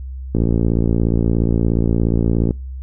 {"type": "click train", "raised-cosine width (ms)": 3, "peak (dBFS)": -4, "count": 124, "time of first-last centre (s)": [0.35, 2.508], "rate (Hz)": 57, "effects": ["noise-tail reverb RT60 0.3 s tail -26 dB re dry", "added 65 Hz sine -26 dBFS peak until 2.82 s"]}